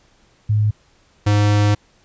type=tone pair in turn; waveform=sine / square; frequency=106.1 / 103.68 Hz; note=G#2 / G#2; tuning=+38 / -2 cents; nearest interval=unison; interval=40 cents; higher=first; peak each=-13 dBFS; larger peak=neither; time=0.49-0.71 / 1.26-1.75 s; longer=second; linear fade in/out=10 ms; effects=pink hiss -56 dBFS RMS until 2.04 s + resampled to 16000 Hz